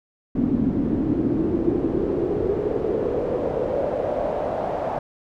brown noise with band-pass filter sweep, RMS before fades -23 dBFS, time 0.35-4.99 s, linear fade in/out 5 ms, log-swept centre 250 to 710 Hz, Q 4.6, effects none

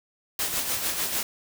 white noise with tremolo, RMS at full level -26 dBFS, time 0.39-1.23 s, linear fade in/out 2 ms, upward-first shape sine, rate 6.7 Hz, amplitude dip 50%, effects none

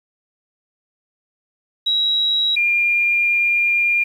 sine tone pair in turn, 3864 / 2403 Hz, B7 / D7, -39 / +39 cents, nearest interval minor sixth, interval 822 cents, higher first, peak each -15 / -14 dBFS, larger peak second, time 1.86-2.56 / 2.56-4.04 s, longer second, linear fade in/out 10 ms, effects 8-bit

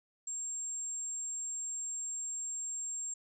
sine tone, 7459 Hz, A#8, in tune, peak -36 dBFS, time 0.27-3.14 s, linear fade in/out 5 ms, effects none

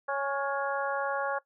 harmonic tone with a mistuned harmonic, 277.2 Hz, C#4, in tune, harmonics 2 / 3 / 4 / 5 / 6, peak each -32 / -34 / -35 / -36 / -37 dBFS, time 0.08-1.39 s, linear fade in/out 10 ms, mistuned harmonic 5, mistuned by +32 cents, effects noise-tail reverb RT60 0.1 s tail -19 dB re dry

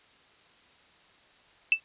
sine tone with exponential decay, 2650 Hz, E7, 9 cents sharp, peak -14 dBFS, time 1.72-1.8 s, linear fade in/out 1 ms, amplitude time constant 17 ms, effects white hiss -59 dBFS RMS until 1.84 s + resampled to 8000 Hz

